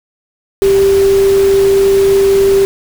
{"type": "tone in noise", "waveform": "sine", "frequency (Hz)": 392, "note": "G4", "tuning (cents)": 0, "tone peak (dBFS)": -6, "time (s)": [0.62, 2.65], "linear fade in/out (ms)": 0, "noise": "pink", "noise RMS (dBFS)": -23, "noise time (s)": [0.62, 2.65], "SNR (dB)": 14, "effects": []}